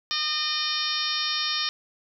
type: harmonic tone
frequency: 610 Hz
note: D#5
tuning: 34 cents flat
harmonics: 2 / 3 / 4 / 5 / 6 / 7 / 8 / 9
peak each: -34 / -35 / -36 / -33 / -30 / -33 / -33 / -31 dBFS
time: 0.11-1.69 s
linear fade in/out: 0 ms
effects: none

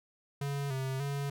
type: tone with vibrato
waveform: square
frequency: 136.7 Hz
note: C#3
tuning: 24 cents flat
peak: -33 dBFS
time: 0.41-1.3 s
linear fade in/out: 5 ms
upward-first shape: square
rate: 1.7 Hz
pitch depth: 53 cents each way
effects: none

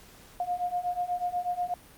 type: beating tone pair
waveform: sine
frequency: 708 / 716.2 Hz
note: F5 / F5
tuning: +23 / +43 cents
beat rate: 8.2 Hz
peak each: -32 / -30 dBFS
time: 0.4-1.74 s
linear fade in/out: 2 ms
effects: pink hiss -53 dBFS RMS until 1.97 s + Opus 48 kbps

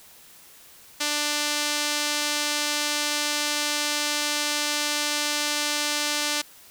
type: tone with band-pass filter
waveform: sawtooth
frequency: 295.5 Hz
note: D4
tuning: 11 cents sharp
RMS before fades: -26 dBFS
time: 1-6.42 s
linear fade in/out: 10 ms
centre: 5400 Hz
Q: 0.8
effects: white hiss -50 dBFS RMS until 6.7 s

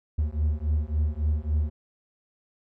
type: beating tone pair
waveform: triangle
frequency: 74 / 77.6 Hz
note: D2 / D#2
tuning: +14 / -4 cents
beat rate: 3.6 Hz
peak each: -24 dBFS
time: 0.18-1.7 s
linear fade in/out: 10 ms
effects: none

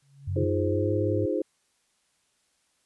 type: tone with exponential growth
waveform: sine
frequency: 139 Hz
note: C#3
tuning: 5 cents sharp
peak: -25 dBFS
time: 0.02-0.44 s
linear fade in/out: 5 ms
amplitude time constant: 90 ms
type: tone with pitch glide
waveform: sine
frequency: 93.4 to 101.27 Hz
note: F#2 to G#2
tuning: +17 to -43 cents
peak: -27 dBFS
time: 0.27-1.26 s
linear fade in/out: 10 ms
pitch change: +140 cents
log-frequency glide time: 0.67-0.94 s
type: chord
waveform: sine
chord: F minor seventh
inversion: third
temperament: equal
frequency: 311.1 / 349.2 / 415.3 / 523.3 Hz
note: Eb4 / F4 / Ab4 / C5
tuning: 0 / 0 / 0 / 0 cents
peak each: -30 dBFS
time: 0.36-1.42 s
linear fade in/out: 5 ms
effects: white hiss -70 dBFS RMS until 2.85 s + resampled to 24000 Hz

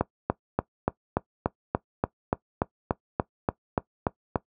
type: click train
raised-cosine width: 1 ms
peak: -8 dBFS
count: 16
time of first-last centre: 0.01-4.358 s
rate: 3.45 Hz
effects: noise-tail reverb RT60 0.1 s tail -19 dB re dry + high-pass 60 Hz 12 dB/octave

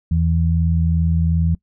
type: tone pair together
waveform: sine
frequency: 82.14 / 164.81 Hz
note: E2 / E3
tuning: -6 / 0 cents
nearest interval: octave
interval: 1206 cents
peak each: -16 / -18 dBFS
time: 0.11-1.55 s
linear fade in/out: 5 ms
effects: noise-tail reverb RT60 0.1 s tail -23 dB re dry

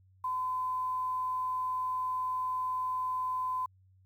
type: tone with quantisation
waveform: sine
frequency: 1018 Hz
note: C6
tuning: 48 cents flat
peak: -30 dBFS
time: 0.24-3.66 s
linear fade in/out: 5 ms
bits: 10
effects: added 94 Hz sine -60 dBFS peak until 4.05 s

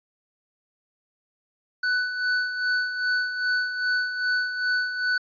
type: tone with tremolo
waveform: square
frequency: 1492 Hz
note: F#6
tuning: 14 cents sharp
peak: -21 dBFS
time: 1.83-5.18 s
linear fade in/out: 5 ms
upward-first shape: sine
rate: 2.5 Hz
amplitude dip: 60%
effects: resampled to 11025 Hz

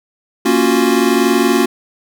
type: chord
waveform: square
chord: Gb major seventh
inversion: first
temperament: equal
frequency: 233.1 / 277.2 / 349.2 / 370 Hz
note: Bb3 / Db4 / F4 / Gb4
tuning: 0 / 0 / 0 / 0 cents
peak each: -17 dBFS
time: 0.45-1.66 s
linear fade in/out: 10 ms
effects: none

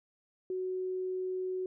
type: tone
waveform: sine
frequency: 371 Hz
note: F#4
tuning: 5 cents sharp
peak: -32 dBFS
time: 0.5-1.66 s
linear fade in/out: 2 ms
effects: none

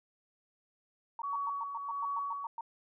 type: tone bursts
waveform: sine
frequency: 923 Hz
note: A#5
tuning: 17 cents flat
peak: -36 dBFS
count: 11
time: 1.19-2.609 s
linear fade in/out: 2 ms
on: 29 ms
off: 110 ms
type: tone with tremolo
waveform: sine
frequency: 1127 Hz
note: C#6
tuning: 28 cents sharp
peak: -32 dBFS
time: 1.23-2.47 s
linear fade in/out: 10 ms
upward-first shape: sine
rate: 1.4 Hz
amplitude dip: 50%
effects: none

